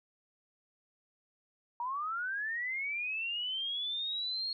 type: linear sweep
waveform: sine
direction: up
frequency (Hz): 932.3 to 4304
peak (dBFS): -33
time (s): 1.8-4.53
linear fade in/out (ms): 2
effects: none